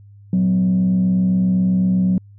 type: tone with frequency modulation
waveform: sine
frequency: 185 Hz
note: F#3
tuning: in tune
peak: -12 dBFS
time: 0.33-2.18 s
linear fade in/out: 2 ms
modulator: 67.8 Hz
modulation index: 0.39
effects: tanh soft clip ceiling -10 dBFS + added 101 Hz sine -41 dBFS peak until 2.38 s